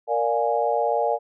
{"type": "chord", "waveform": "sine", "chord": "Bb dominant seventh", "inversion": "none", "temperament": "equal with one note detuned", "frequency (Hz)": [466.2, 587.3, 703.7, 830.6], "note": ["Bb4", "D5", "F5", "Ab5"], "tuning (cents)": [0, 0, 13, 0], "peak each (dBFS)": -25, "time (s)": [0.07, 1.19], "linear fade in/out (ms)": 50, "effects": []}